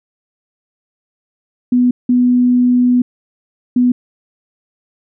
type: tone bursts at uneven times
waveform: sine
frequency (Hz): 247.2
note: B3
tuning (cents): +2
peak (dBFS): -8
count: 3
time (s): 1.72-1.91 / 2.09-3.02 / 3.76-3.92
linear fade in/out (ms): 5
effects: none